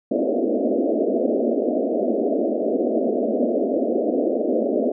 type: band-pass noise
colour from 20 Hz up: pink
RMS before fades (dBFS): -21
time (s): 0.11-4.92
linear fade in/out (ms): 5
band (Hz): 220 to 670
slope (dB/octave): 96
effects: none